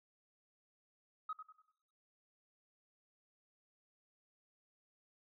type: tone with echo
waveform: sine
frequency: 1266 Hz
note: D#6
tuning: 30 cents sharp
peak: -37 dBFS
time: 1.29-1.33 s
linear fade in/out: 5 ms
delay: 97 ms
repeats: 4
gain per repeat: -9 dB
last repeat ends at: 1.718 s
effects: noise-tail reverb RT60 0.9 s tail -25 dB re dry + tanh soft clip ceiling -34 dBFS